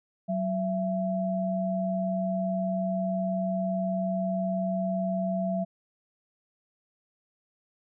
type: tone pair together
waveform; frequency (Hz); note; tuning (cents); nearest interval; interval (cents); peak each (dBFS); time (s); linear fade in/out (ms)
sine; 187.2 / 669.6; F#3 / E5; +20 / +27; octave + minor seventh; 2207; -28 / -29; 0.28-5.65; 20
effects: none